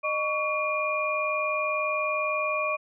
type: tone cluster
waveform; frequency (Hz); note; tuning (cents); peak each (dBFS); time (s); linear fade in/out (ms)
sine; 613 / 1125 / 2417; D#5 / C#6 / D7; -26 / +25 / +49; -29; 0.03-2.77; 20
effects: none

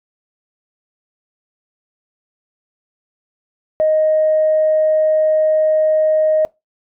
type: tone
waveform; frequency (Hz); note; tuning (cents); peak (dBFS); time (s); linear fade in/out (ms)
sine; 623; D#5; +2; -10; 3.8-6.45; 0
effects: noise-tail reverb RT60 0.2 s tail -23 dB re dry + tanh soft clip ceiling -6 dBFS

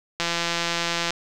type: click train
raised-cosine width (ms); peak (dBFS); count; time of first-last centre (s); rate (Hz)
0.2; -7; 155; 0.2-1.106; 170
effects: none

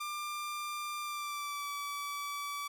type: tone with pitch glide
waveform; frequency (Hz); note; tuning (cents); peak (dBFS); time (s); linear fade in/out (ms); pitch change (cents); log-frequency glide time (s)
sawtooth; 1192 to 1150.1; D6 to D6; +25 to -37; -33; 0-2.68; 10; -62; 1.01-1.7
effects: none

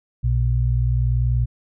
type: tone pair together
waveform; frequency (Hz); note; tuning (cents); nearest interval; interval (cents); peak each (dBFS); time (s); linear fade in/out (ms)
sine; 60.6 / 121.2; B1 / B2; -32 / -32; octave; 1200; -19; 0.23-1.46; 20
effects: none

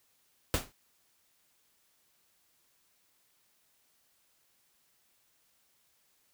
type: noise with exponential decay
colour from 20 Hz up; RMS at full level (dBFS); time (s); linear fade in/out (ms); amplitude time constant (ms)
pink; -26; 0.54-0.72; 0; 38
effects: white hiss -71 dBFS RMS until 6.33 s

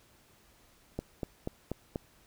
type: click train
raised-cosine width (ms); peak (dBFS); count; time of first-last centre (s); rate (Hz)
2; -20; 5; 0.99-1.959; 4.13
effects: pink hiss -63 dBFS RMS until 2.26 s

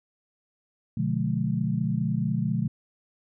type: chord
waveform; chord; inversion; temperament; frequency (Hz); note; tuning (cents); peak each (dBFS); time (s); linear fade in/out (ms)
sine; B diminished seventh; none; just; 123.47 / 148.16 / 177.8 / 213.4; B2 / D3 / F3 / Ab3; 0 / +16 / +31 / +47; -29; 0.97-2.68; 5
effects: none

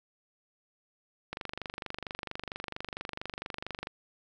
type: click train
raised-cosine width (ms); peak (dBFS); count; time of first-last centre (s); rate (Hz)
0.3; -20; 63; 1.33-3.871; 24.4
effects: none

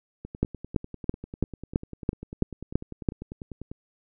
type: two click trains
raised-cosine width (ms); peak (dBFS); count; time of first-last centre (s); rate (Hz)
3; -24 / -9; 36 / 9; 0.25-3.715 / 0.43-3.088; 10.1 / 3.01
effects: none

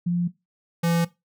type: tone pair in turn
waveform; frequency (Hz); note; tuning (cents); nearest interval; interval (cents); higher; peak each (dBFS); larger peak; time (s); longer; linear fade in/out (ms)
sine / square; 174.61 / 168.95; F3 / E3; 0 / +43; minor second; 57; first; -20; neither; 0.06-0.28 / 0.83-1.05; neither; 10
effects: noise-tail reverb RT60 0.2 s tail -17 dB re dry

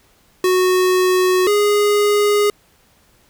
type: tone pair in turn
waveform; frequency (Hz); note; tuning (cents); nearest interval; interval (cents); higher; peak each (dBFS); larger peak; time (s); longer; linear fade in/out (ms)
square; 368.3 / 413.4; F#4 / G#4; -8 / -8; major second; 200; second; -13; neither; 0.44-1.47 / 1.47-2.5; neither; 2
effects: pink hiss -55 dBFS RMS until 3.29 s

